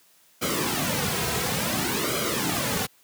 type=noise with flanger; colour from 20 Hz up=pink; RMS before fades=-26 dBFS; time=0.41-2.87 s; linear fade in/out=20 ms; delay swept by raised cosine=1.1 to 3.5 ms; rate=0.57 Hz; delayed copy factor=-0.75; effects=white hiss -59 dBFS RMS until 3.03 s + high-pass 100 Hz 12 dB/octave